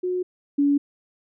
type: tone pair in turn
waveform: sine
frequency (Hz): 363.6 / 284.9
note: F#4 / C#4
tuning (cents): -30 / +48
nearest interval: major third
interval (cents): 422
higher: first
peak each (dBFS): -22 / -16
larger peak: second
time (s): 0.03-0.23 / 0.58-0.78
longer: neither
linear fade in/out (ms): 10
effects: none